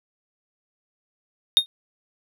triangle tone with exponential decay, 3690 Hz, A#7, 18 cents flat, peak -6 dBFS, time 1.57-1.66 s, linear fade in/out 0 ms, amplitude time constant 19 ms, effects none

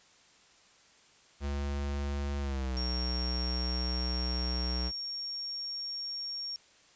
square tone with pitch glide, 70.9 to 62.08 Hz, C#2 to B1, +40 to +10 cents, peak -32 dBFS, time 1.4-4.92 s, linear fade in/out 50 ms, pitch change -230 cents, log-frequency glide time 2.4-2.81 s
sine tone, 5540 Hz, F8, 15 cents flat, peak -35 dBFS, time 2.77-6.56 s, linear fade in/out 0 ms
effects white hiss -61 dBFS RMS until 6.95 s + resampled to 16000 Hz

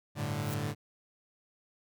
sawtooth chord, G suspended second, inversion none, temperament equal, 98 / 110 / 146.83 Hz, G2 / A2 / D3, 0 / 0 / 0 cents, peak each -35 / -32 / -31 dBFS, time 0.15-0.75 s, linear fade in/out 50 ms
blue noise with exponential growth, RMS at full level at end -40 dBFS, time 0.3-0.54 s, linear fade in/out 0 ms, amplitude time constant 51 ms
effects none

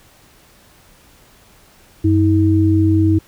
sine tone pair together, 95.14 / 320 Hz, F#2 / D#4, +49 / +49 cents, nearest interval octave + major sixth, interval 2100 cents, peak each -13 dBFS, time 2.04-3.19 s, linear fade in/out 10 ms, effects pink hiss -49 dBFS RMS until 3.27 s

